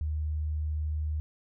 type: tone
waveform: sine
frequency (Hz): 76.5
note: D#2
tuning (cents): -29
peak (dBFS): -28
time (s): 0.01-1.2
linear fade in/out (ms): 0
effects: none